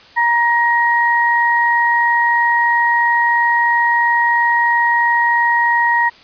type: tone pair together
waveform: sine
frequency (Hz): 943 / 1886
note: A#5 / A#6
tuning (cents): +20 / +20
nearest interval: octave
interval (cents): 1200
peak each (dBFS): -14 / -14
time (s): 0.16-6.1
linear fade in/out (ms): 20
effects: white hiss -43 dBFS RMS until 6.23 s + resampled to 11025 Hz